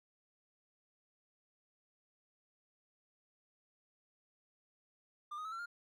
triangle tone with pitch steps, 1197 / 1246.4 / 1297.8 / 1351.4 / 1407.1 Hz, D6 / D#6 / E6 / E6 / F6, +33 / +3 / -27 / +43 / +13 cents, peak -39 dBFS, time 5.31-5.66 s, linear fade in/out 10 ms, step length 70 ms, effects none

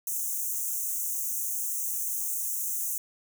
white high-pass noise, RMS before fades -31 dBFS, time 0.07-2.98 s, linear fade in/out 2 ms, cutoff 6000 Hz, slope 96 dB/octave, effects none

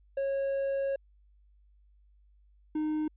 triangle tone pair in turn, 548 / 307.6 Hz, C#5 / D#4, -20 / -20 cents, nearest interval minor seventh, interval 1000 cents, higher first, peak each -26 dBFS, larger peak neither, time 0.17-0.96 / 2.75-3.08 s, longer first, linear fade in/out 5 ms, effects added 50 Hz sine -59 dBFS peak until 3.16 s + resampled to 8000 Hz

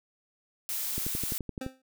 blue noise, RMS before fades -33 dBFS, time 0.69-1.38 s, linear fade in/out 0 ms
click train, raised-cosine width 3 ms, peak -22 dBFS, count 9, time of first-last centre 0.98-1.664 s, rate 11.7 Hz
25% pulse tone with exponential decay, 261.6 Hz, C4, in tune, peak -29 dBFS, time 1.61-1.82 s, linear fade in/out 5 ms, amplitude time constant 44 ms
effects none

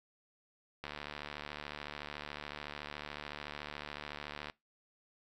click train, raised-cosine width 0.3 ms, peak -25 dBFS, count 271, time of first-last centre 0.84-4.499 s, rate 73.8 Hz, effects noise-tail reverb RT60 0.2 s tail -22 dB re dry

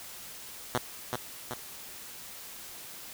5% pulse tone with echo, 123.47 Hz, B2, in tune, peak -15 dBFS, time 0.75-0.78 s, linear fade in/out 0 ms, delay 380 ms, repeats 2, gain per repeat -4 dB, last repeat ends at 1.54 s, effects white hiss -45 dBFS RMS until 3.13 s

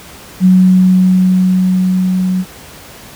sine tone with level ramp, 185 Hz, F#3, in tune, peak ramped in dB -3 to -11 dBFS, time 0.4-2.45 s, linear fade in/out 50 ms, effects pink hiss -34 dBFS RMS until 3.15 s + high-pass 60 Hz 12 dB/octave

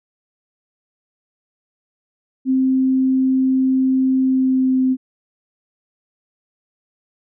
sine tone with pitch glide, 261.9 to 259.2 Hz, C4 to C4, +2 to -16 cents, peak -13 dBFS, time 2.45-4.97 s, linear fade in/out 50 ms, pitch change -18 cents, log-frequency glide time 4.22-4.83 s, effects none

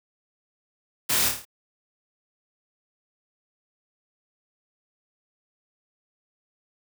white noise with echo, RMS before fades -24 dBFS, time 1.09-1.29 s, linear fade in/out 10 ms, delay 27 ms, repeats 6, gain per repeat -4 dB, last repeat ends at 1.452 s, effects none

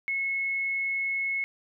sine tone, 2185 Hz, C#7, 26 cents flat, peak -26 dBFS, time 0.08-1.44 s, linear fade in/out 0 ms, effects none

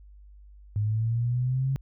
sine linear sweep, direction up, 103.3 to 136.4 Hz, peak -23 dBFS, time 0.76-1.76 s, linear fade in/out 0 ms, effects added 50 Hz sine -47 dBFS peak until 1.81 s

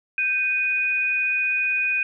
sine tone pair together, 1564 / 2479 Hz, G6 / D#7, -4 / -7 cents, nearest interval minor sixth, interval 797 cents, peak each -29 / -20 dBFS, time 0.18-2.03 s, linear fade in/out 2 ms, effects none

